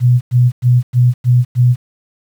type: tone bursts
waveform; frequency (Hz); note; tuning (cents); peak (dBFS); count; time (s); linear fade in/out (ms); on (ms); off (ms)
sine; 123.47; B2; 0; -6; 6; 0-1.76; 50; 210; 100
effects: 7-bit